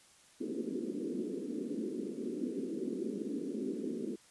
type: band-pass noise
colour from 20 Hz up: pink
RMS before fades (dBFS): -38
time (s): 0.4-4.16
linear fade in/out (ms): 10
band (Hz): 210 to 420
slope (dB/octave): 48
effects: white hiss -62 dBFS RMS until 4.3 s + resampled to 24000 Hz

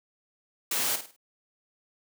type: noise with echo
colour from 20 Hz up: white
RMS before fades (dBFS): -28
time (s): 0.71-0.96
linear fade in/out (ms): 5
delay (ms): 51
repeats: 4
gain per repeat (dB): -9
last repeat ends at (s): 1.164
effects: high-pass 200 Hz 12 dB/octave

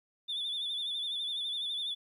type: tone with vibrato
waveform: sine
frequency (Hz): 3512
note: A7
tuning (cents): -4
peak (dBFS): -31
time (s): 0.28-1.95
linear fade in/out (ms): 20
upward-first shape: sine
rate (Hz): 12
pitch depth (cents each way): 63
effects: tanh soft clip ceiling -30 dBFS + 12-bit

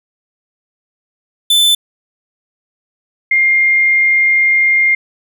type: tone pair in turn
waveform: 45% pulse / sine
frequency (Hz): 3520 / 2116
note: A7 / C7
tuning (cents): 0 / +19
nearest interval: major sixth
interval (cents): 881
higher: first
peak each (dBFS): -8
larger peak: neither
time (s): 1.5-1.75 / 3.31-4.95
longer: second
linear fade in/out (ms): 5
effects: none

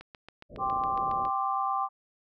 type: click train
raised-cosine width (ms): 0.3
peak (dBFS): -29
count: 10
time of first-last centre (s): 0.01-1.251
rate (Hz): 7.25
type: low-pass noise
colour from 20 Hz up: white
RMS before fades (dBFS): -43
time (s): 0.49-1.31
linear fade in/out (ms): 50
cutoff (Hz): 630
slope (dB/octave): 96
type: chord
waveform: sine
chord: G suspended fourth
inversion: none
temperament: equal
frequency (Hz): 784 / 1046.5 / 1174.7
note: G5 / C6 / D6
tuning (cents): 0 / 0 / 0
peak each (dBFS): -30 / -32 / -30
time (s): 0.58-1.89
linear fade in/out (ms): 50
effects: none

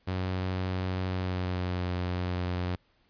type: tone with pitch glide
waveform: sawtooth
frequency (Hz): 92.7 to 89.8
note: F#2 to F2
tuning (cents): +4 to +49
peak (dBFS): -25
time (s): 0.07-2.76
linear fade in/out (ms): 10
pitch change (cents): -55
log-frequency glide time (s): 1.11-1.78
effects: pink hiss -68 dBFS RMS until 3.09 s + resampled to 11025 Hz

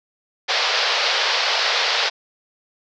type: band-pass noise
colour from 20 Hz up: white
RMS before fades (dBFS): -20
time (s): 0.48-2.1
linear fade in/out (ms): 20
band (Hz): 450 to 5100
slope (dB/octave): 48
effects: none

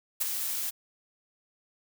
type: noise with ADSR envelope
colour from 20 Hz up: blue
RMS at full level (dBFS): -26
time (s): 0.2-0.71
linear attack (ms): 16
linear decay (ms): 16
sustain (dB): -6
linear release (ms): 20
effects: none

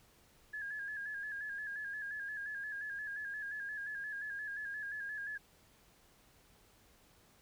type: tone with vibrato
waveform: sine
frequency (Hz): 1668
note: G#6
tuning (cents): +7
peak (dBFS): -39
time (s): 0.53-5.38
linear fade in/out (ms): 10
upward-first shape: square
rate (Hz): 5.7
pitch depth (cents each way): 47
effects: pink hiss -66 dBFS RMS until 7.41 s

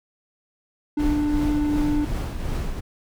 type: tone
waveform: triangle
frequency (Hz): 296.2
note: D4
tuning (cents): +15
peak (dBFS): -18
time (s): 0.97-2.05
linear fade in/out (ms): 5
type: noise with tremolo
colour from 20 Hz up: brown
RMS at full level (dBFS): -24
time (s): 0.98-2.81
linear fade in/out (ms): 20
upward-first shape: triangle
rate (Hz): 2.7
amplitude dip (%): 50
effects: none

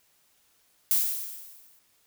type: noise with exponential decay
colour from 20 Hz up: violet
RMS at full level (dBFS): -21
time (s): 0.91-1.79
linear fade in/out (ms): 0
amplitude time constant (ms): 190
effects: white hiss -66 dBFS RMS until 2.06 s

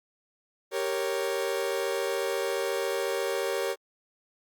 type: chord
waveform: 40% pulse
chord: G diminished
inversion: none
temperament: equal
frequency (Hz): 392 / 466.2 / 554.4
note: G4 / Bb4 / Db5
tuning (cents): 0 / 0 / 0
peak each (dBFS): -31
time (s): 0.71-3.76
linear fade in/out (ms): 50
effects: Opus 48 kbps

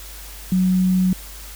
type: tone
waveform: sine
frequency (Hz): 185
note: F#3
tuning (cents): 0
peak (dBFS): -14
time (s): 0.52-1.13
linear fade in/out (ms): 2
effects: added 50 Hz sine -37 dBFS peak until 1.55 s + white hiss -39 dBFS RMS until 1.55 s

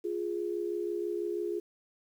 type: tone pair together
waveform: sine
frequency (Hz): 349.2 / 415.3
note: F4 / G#4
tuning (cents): 0 / 0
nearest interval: minor third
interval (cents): 300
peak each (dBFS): -33 / -34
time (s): 0.04-1.6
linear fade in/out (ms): 10
effects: 10-bit

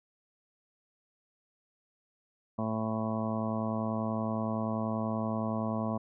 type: harmonic tone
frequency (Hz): 110.5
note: A2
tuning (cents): +8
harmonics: 1 / 2 / 3 / 4 / 5 / 6 / 7 / 8 / 9 / 10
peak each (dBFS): -37 / -32 / -44 / -45 / -41 / -38 / -45 / -49 / -41 / -43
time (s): 2.58-5.98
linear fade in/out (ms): 10
effects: none

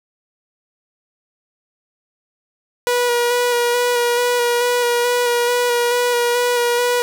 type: tone with vibrato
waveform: sawtooth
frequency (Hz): 483.8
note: B4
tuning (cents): -36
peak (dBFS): -11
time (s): 2.87-7.02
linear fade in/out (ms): 0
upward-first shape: square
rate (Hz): 2.3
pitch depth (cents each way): 15
effects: none

